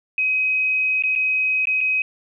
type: tone with dropouts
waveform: sine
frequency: 2529 Hz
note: D#7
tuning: 28 cents sharp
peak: -17 dBFS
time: 0.18-2.02 s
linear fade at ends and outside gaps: 2 ms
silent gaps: 1.024-1.036 / 1.153-1.159 / 1.655-1.671 / 1.807-1.811 s
effects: none